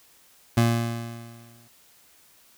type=tone with exponential decay; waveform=25% pulse; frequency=116.54 Hz; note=A#2; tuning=in tune; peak=-12 dBFS; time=0.57-1.68 s; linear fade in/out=5 ms; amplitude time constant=240 ms; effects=white hiss -57 dBFS RMS until 2.57 s